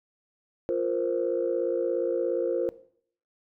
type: chord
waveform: sine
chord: F suspended fourth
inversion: none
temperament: equal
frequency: 349.2 / 466.2 / 523.3 Hz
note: F4 / Bb4 / C5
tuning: 0 / 0 / 0 cents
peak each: -28 / -28 / -28 dBFS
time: 0.69-2.69 s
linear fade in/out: 0 ms
effects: noise-tail reverb RT60 0.6 s tail -18 dB re dry + tanh soft clip ceiling -16 dBFS